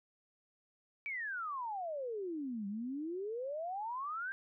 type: exponential two-way sweep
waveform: sine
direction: down then up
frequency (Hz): 2341 to 194.6 to 1608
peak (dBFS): -37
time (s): 1.06-4.32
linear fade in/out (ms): 0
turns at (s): 2.67
effects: none